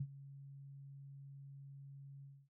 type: tone with ADSR envelope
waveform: sine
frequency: 138.59 Hz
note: C#3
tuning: in tune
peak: -35 dBFS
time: 0-2.49 s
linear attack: 7 ms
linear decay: 57 ms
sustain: -16 dB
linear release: 260 ms
effects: none